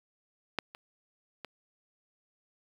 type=clicks; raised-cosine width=0.3 ms; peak=-13 / -30 / -24 dBFS; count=3; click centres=0.587 / 0.749 / 1.447 s; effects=high-pass 150 Hz 12 dB/octave + 8-bit